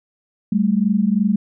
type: tone pair together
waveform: sine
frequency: 194.64 / 217.6 Hz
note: G3 / A3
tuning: -12 / -19 cents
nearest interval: major second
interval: 193 cents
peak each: -17 dBFS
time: 0.52-1.36 s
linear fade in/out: 5 ms
effects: none